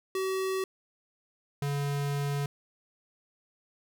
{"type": "tone pair in turn", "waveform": "square", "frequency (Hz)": [380, 142.34], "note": ["F#4", "C#3"], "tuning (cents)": [46, 46], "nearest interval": "octave + perfect fourth", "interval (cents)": 1700, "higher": "first", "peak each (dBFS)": [-29, -29], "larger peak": "neither", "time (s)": [[0.15, 0.64], [1.62, 2.46]], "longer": "second", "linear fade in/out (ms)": 2, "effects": []}